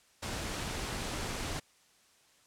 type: noise with amplitude modulation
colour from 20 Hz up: pink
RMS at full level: -35 dBFS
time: 0.22-1.6 s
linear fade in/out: 10 ms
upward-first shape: sine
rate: 278 Hz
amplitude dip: 40%
effects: white hiss -65 dBFS RMS until 2.46 s + low-pass 9000 Hz 12 dB/octave